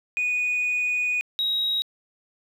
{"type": "tone pair in turn", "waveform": "sine", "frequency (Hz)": [2472, 3811], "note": ["D#7", "A#7"], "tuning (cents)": [-12, 38], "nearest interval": "perfect fifth", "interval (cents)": 750, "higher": "second", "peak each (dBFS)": -20, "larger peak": "neither", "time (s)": [[0.17, 1.21], [1.39, 1.82]], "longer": "first", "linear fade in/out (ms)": 0, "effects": ["tanh soft clip ceiling -19 dBFS", "9-bit"]}